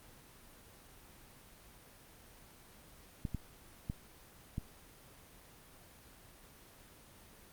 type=clicks; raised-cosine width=5 ms; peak=-24 dBFS; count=4; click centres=3.252 / 3.347 / 3.899 / 4.581 s; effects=pink hiss -58 dBFS RMS until 7.52 s + Opus 24 kbps